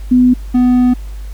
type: tone pair in turn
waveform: sine / triangle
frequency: 250 / 248.8 Hz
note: B3 / B3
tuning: +21 / +13 cents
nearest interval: unison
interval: 8 cents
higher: first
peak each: -5 dBFS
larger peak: neither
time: 0.11-0.34 / 0.54-0.94 s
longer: second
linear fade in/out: 10 ms
effects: added 50 Hz sine -23 dBFS peak until 1.33 s + pink hiss -44 dBFS RMS until 1.33 s